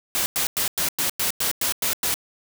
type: noise bursts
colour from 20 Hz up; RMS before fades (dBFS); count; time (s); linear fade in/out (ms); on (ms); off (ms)
white; -23; 10; 0.15-2.141; 0; 110; 99
effects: none